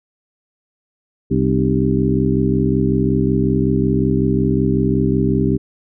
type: harmonic tone with a mistuned harmonic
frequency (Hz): 65.41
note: C2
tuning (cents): 0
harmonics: 1 / 2 / 3 / 4 / 5 / 6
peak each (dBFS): -24 / -19 / -19 / -20 / -22 / -21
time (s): 1.3-5.58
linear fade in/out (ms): 20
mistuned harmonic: 5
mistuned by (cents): -97
effects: none